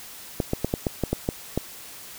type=clicks; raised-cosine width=2 ms; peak=-9 dBFS; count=9; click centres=0.402 / 0.534 / 0.646 / 0.739 / 0.868 / 1.037 / 1.13 / 1.289 / 1.576 s; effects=white hiss -42 dBFS RMS until 2.18 s